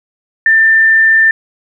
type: tone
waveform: sine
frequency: 1787 Hz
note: A6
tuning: 26 cents sharp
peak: -5 dBFS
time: 0.46-1.31 s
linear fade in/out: 2 ms
effects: none